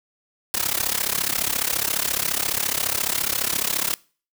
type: noise with amplitude modulation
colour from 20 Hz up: white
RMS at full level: -20 dBFS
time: 0.54-3.94 s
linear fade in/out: 0 ms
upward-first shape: sine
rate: 34.5 Hz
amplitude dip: 90%
effects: noise-tail reverb RT60 0.4 s tail -23 dB re dry